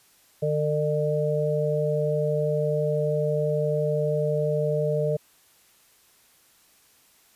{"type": "harmonic tone", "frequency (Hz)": 150.5, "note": "D3", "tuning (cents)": 43, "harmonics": [1, 3, 4], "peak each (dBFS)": [-26, -26, -26], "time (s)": [0.42, 5.17], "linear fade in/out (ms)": 10, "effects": ["white hiss -59 dBFS RMS until 7.35 s", "resampled to 32000 Hz"]}